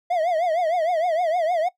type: tone with vibrato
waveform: triangle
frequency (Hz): 674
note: E5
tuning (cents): +38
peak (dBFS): -17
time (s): 0.1-1.69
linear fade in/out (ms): 10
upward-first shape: triangle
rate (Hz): 6.5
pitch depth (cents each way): 170
effects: noise-tail reverb RT60 0.1 s tail -19 dB re dry